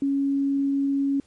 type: tone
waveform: sine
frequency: 277.2 Hz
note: C#4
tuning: in tune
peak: -20 dBFS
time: 0.02-1.2 s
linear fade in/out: 2 ms
effects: pink hiss -61 dBFS RMS until 1.26 s + MP3 48 kbps